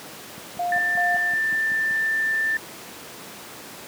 click train, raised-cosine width 5 ms, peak -23 dBFS, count 9, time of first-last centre 0.38-1.91 s, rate 5.23 Hz
sine tone with tremolo, 705 Hz, F5, 16 cents sharp, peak -22 dBFS, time 0.59-1.34 s, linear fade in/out 5 ms, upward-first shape square, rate 2.6 Hz, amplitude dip 70%
sine tone, 1778 Hz, A6, 18 cents sharp, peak -20 dBFS, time 0.72-2.57 s, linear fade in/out 2 ms
effects pink hiss -39 dBFS RMS until 3.87 s + high-pass 200 Hz 12 dB/octave

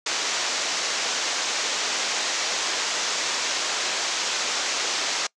white low-pass noise, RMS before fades -26 dBFS, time 0.06-5.27 s, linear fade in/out 5 ms, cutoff 7000 Hz, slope 48 dB/octave, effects noise-tail reverb RT60 0.1 s tail -24 dB re dry + high-pass 400 Hz 12 dB/octave

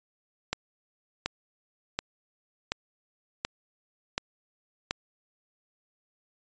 click train, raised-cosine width 0.2 ms, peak -10 dBFS, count 7, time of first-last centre 0.53-4.91 s, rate 1.37 Hz, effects resampled to 16000 Hz

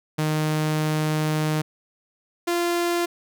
sawtooth tone pair in turn, 154.4 / 345.7 Hz, D#3 / F4, -13 / -18 cents, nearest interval octave + major second, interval 1395 cents, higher second, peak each -17 dBFS, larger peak neither, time 0.18-1.62 / 2.47-3.06 s, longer first, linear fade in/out 10 ms, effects none

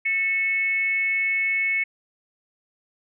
sine tone with frequency modulation, 2200 Hz, C#7, 14 cents flat, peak -20 dBFS, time 0.05-1.84 s, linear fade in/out 10 ms, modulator 403 Hz, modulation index 0.38, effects none

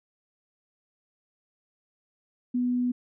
sine tone, 246.9 Hz, B3, in tune, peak -23 dBFS, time 2.54-2.92 s, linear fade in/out 10 ms, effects none

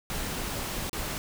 pink noise with dropouts, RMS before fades -33 dBFS, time 0.1-1.18 s, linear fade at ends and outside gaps 0 ms, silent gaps 0.895-0.931 s, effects none

